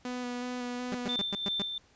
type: tone with vibrato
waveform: sawtooth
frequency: 246.9 Hz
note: B3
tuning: in tune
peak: -30 dBFS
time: 0.05-1.16 s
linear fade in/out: 2 ms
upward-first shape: square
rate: 2.7 Hz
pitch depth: 12 cents each way
type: tone bursts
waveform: sawtooth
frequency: 199.8 Hz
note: G3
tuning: 33 cents sharp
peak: -28 dBFS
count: 6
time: 0.92-1.62 s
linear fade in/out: 0 ms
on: 25 ms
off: 110 ms
type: tone with tremolo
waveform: sine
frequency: 3561 Hz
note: A7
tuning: 20 cents sharp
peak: -29 dBFS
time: 1.09-1.78 s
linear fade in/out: 2 ms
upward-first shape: sine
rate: 2.8 Hz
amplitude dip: 45%
effects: pink hiss -63 dBFS RMS until 1.95 s + resampled to 16000 Hz